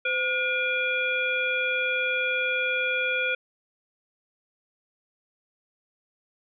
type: harmonic tone with a mistuned harmonic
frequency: 480 Hz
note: B4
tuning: 49 cents flat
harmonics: 1 / 3 / 5 / 7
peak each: -31 / -28 / -26 / -36 dBFS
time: 0.05-3.35 s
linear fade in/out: 5 ms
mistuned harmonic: 1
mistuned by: +110 cents
effects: none